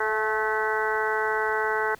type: harmonic tone with a mistuned harmonic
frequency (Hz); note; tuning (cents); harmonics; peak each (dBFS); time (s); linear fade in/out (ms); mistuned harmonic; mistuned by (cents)
216.8; A3; -25; 2 / 3 / 4 / 5 / 6 / 7 / 8 / 9; -28 / -37 / -29 / -33 / -35 / -28 / -38 / -33; 0-1.95; 5; 3; +34
effects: pink hiss -53 dBFS RMS until 1.99 s